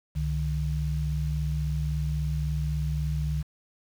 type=tone pair together; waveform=sine; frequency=67.2 / 150.86 Hz; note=C2 / D3; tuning=+47 / +47 cents; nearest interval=octave + major second; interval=1400 cents; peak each=-28 dBFS; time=0.15-3.43 s; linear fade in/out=20 ms; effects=8-bit